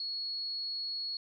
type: tone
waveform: sine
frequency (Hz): 4346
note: C#8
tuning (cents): -35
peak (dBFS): -34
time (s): 0-1.17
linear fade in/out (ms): 2
effects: none